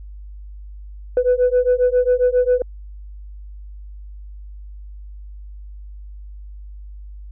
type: beating tone pair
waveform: sine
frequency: 493.9 / 501.3 Hz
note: B4 / B4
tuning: 0 / +26 cents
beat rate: 7.4 Hz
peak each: -15 dBFS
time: 1.17-2.62 s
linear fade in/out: 2 ms
effects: tanh soft clip ceiling -9 dBFS + added 50 Hz sine -33 dBFS peak until 7.31 s